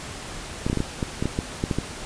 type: clicks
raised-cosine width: 3 ms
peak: -10 dBFS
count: 12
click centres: 0.665 / 0.699 / 0.73 / 0.773 / 0.804 / 1.028 / 1.225 / 1.256 / 1.389 / 1.639 / 1.712 / 1.786 s
effects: pink hiss -36 dBFS RMS until 2.05 s + resampled to 22050 Hz